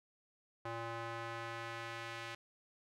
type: tone with band-pass filter sweep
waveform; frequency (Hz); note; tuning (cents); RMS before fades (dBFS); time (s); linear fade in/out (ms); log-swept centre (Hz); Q
square; 115.6; A#2; -14; -44; 0.65-2.35; 5; 1000 to 2300; 0.95
effects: none